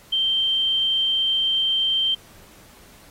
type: tone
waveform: sine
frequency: 3136 Hz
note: G7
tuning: in tune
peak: -18 dBFS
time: 0.12-2.15 s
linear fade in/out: 10 ms
effects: pink hiss -50 dBFS RMS until 3.1 s + AAC 48 kbps